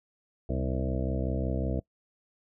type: harmonic tone with a mistuned harmonic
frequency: 65.41 Hz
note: C2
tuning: in tune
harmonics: 1 / 2 / 3 / 4 / 5 / 7 / 8 / 9 / 10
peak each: -31 / -34 / -36 / -37 / -38 / -39 / -40 / -41 / -41 dBFS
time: 0.49-1.8 s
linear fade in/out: 5 ms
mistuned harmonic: 1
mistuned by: +100 cents
effects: noise-tail reverb RT60 0.1 s tail -22 dB re dry